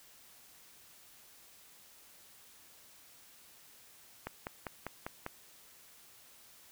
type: click train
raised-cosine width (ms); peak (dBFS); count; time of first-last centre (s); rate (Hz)
0.5; -23; 6; 4.27-5.264; 5.03
effects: white hiss -59 dBFS RMS until 6.71 s